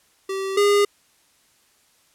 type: tone pair in turn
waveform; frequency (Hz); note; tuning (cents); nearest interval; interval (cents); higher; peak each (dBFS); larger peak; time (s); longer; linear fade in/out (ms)
square; 386.8 / 407.6; G4 / G#4; -23 / -32; minor second; 91; second; -25 / -15; second; 0.29-0.57 / 0.57-0.85; neither; 5
effects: white hiss -60 dBFS RMS until 2.14 s + low-pass 11000 Hz 12 dB/octave